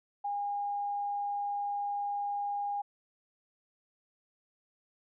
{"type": "tone", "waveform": "sine", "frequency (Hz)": 813, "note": "G#5", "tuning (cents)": -37, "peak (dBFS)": -31, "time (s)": [0.24, 2.82], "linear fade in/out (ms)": 10, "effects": []}